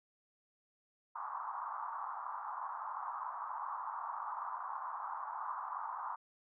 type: band-pass noise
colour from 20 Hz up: pink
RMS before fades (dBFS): -42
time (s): 1.15-6.16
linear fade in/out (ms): 10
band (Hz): 880 to 1200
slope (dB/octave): 48
effects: none